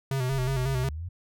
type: tone with vibrato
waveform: square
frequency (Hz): 131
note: C3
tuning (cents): +2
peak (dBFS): -26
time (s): 0.11-0.89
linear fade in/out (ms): 2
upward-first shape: square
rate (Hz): 5.5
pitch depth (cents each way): 55
type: exponential sweep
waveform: sine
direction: up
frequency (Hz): 33.12 to 92.5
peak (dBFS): -32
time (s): 0.31-1.09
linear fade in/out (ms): 10
effects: none